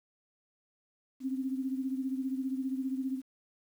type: beating tone pair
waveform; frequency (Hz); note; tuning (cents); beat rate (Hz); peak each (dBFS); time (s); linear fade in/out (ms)
sine; 261.6 / 276.6; C4 / C#4; 0 / -4; 15; -32 / -38; 1.2-3.22; 50
effects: 10-bit